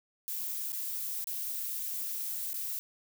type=noise with dropouts; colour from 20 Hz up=violet; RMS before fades=-36 dBFS; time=0.28-2.79 s; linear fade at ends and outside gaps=0 ms; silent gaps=0.72-0.729 / 1.242-1.272 / 2.532-2.542 s; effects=none